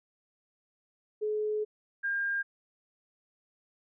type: tone pair in turn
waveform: sine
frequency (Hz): 425.7 / 1607.2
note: G#4 / G6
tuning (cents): +43 / +43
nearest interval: octave + major seventh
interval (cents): 2300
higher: second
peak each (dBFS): -28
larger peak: neither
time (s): 1.21-1.65 / 2.03-2.43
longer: first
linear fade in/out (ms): 20
effects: none